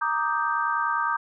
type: chord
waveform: sine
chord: Eb major seventh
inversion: second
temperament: equal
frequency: 932.3 / 1174.7 / 1244.5 / 1568 Hz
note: Bb5 / D6 / Eb6 / G6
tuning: 0 / 0 / 0 / 0 cents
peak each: -28 dBFS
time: 0.01-1.17 s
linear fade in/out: 10 ms
effects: none